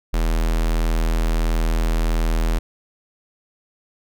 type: tone with notch filter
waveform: square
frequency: 40.75 Hz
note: E1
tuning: 19 cents flat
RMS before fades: -19 dBFS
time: 0.13-2.59 s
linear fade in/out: 10 ms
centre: 110 Hz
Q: 1.9
effects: none